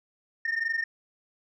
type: tone pair together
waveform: sine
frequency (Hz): 1812.8 / 1836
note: A#6 / A#6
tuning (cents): -49 / -27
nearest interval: unison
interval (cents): 22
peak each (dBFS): -27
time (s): 0.45-0.84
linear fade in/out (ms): 5
effects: tanh soft clip ceiling -23 dBFS